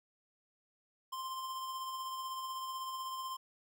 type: tone with tremolo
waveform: square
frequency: 1047 Hz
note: C6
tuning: 1 cent sharp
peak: -38 dBFS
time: 1.12-3.37 s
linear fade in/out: 10 ms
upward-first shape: triangle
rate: 16 Hz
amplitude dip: 35%
effects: none